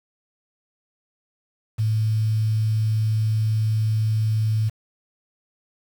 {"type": "tone with quantisation", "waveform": "sine", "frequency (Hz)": 109.3, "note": "A2", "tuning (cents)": -11, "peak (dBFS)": -18, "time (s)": [1.78, 4.7], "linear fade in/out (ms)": 20, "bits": 7, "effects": []}